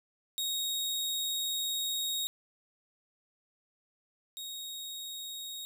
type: tone pair in turn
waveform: sawtooth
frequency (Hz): 3759 / 3759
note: A#7 / A#7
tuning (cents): +14 / +14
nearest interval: unison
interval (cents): 0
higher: neither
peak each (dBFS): -28 / -36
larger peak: first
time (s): 0.38-2.27 / 4.37-5.65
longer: first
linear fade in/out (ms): 0
effects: none